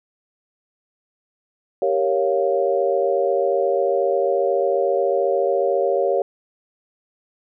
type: chord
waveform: sine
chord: G half-diminished seventh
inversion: none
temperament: equal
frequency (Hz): 392 / 466.2 / 554.4 / 698.5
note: G4 / Bb4 / Db5 / F5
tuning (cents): 0 / 0 / 0 / 0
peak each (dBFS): -22 / -23 / -20 / -25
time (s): 1.82-6.22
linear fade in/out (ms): 2
effects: none